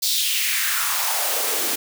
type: noise with high-pass filter sweep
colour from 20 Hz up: white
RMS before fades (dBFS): -22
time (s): 0.02-1.76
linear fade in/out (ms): 10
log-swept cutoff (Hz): 4500 to 280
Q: 2.8
effects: none